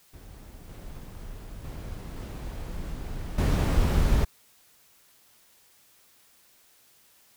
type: noise with level steps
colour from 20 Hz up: brown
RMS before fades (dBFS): -45 / -41 / -37 / -35 / -22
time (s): 0.13-4.25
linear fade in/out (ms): 10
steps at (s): 0.69 / 1.64 / 2.16 / 3.38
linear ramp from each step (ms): 5
effects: white hiss -60 dBFS RMS until 7.36 s